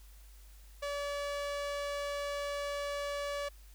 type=tone with low-pass filter; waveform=sawtooth; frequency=573 Hz; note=D5; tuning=43 cents flat; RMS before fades=-37 dBFS; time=0.82-3.49 s; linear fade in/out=10 ms; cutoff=8900 Hz; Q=0.53; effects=added 50 Hz sine -52 dBFS peak until 3.74 s + white hiss -63 dBFS RMS until 3.74 s